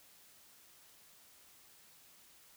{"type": "silence", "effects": ["white hiss -62 dBFS RMS until 2.56 s"]}